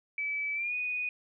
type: tone with pitch glide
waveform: sine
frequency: 2300 to 2479 Hz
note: D7 to D#7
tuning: -37 to -7 cents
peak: -30 dBFS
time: 0.18-1.09 s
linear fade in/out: 2 ms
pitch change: +130 cents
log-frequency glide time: 0.54-0.74 s
effects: none